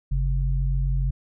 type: tone pair together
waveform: sine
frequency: 47.61 / 134.4 Hz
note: G1 / C3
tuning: -50 / +47 cents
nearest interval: octave + tritone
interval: 1797 cents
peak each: -21 / -26 dBFS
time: 0.11-1.11 s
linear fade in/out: 10 ms
effects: none